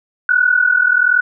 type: tone pair together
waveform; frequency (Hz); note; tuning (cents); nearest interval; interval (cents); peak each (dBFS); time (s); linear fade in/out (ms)
sine; 1455.1 / 1496; F#6 / F#6; -29 / +19; unison; 48; -13; 0.29-1.21; 2
effects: none